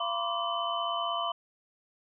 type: tone cluster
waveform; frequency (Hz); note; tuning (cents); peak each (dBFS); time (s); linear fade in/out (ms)
sine; 683 / 978 / 1054 / 1164 / 3031; F5 / B5 / C6 / D6 / F#7; -39 / -17 / +12 / -16 / +41; -34 / -38 / -37 / -33 / -36; 0-1.32; 5
effects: none